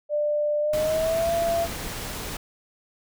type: tone with pitch glide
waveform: sine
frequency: 594 to 674.5 Hz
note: D5 to E5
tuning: +20 to +40 cents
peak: -21 dBFS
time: 0.09-1.68 s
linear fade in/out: 50 ms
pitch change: +220 cents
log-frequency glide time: 0.61-1.3 s
type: noise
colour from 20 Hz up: pink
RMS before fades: -33 dBFS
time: 0.73-2.37 s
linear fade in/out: 5 ms
effects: none